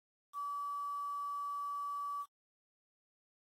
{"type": "tone with quantisation", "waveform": "sine", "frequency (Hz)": 1148, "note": "D6", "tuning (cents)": -40, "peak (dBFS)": -37, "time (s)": [0.33, 2.26], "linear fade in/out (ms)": 50, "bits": 10, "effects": ["AAC 48 kbps"]}